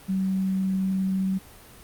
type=tone; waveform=sine; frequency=190.3 Hz; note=F#3; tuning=49 cents sharp; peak=-22 dBFS; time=0.08-1.39 s; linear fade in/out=20 ms; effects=pink hiss -48 dBFS RMS until 1.83 s + Opus 32 kbps